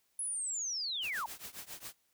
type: linear sweep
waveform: sine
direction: down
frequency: 10548 to 830.6 Hz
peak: -34 dBFS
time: 0.19-1.26 s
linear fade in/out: 2 ms
type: noise with tremolo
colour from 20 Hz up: white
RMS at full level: -43 dBFS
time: 1.01-1.95 s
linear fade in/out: 50 ms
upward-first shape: triangle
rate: 7.3 Hz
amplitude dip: 95%
effects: white hiss -75 dBFS RMS until 2.13 s